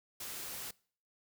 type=noise; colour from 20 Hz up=white; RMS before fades=-43 dBFS; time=0.2-0.71 s; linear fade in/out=5 ms; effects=noise-tail reverb RT60 0.5 s tail -24 dB re dry